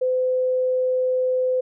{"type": "tone", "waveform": "sine", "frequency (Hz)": 510, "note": "C5", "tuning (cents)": -44, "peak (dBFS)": -18, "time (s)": [0.01, 1.61], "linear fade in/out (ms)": 10, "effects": []}